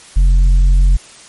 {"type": "tone with tanh clipping", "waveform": "triangle", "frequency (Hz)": 44.75, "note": "F1", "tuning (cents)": 43, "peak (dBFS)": -7, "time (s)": [0.16, 0.97], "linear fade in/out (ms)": 10, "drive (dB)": 9, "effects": ["white hiss -39 dBFS RMS until 1.28 s", "MP3 48 kbps"]}